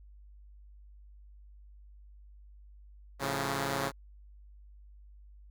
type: chord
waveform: 5% pulse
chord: A augmented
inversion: none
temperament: equal with one note detuned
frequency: 110 / 137.87 / 174.61 Hz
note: A2 / C#3 / E#3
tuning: 0 / -9 / 0 cents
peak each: -27 / -21 / -27 dBFS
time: 3.19-3.92 s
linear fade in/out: 50 ms
effects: added 50 Hz sine -51 dBFS peak until 5.5 s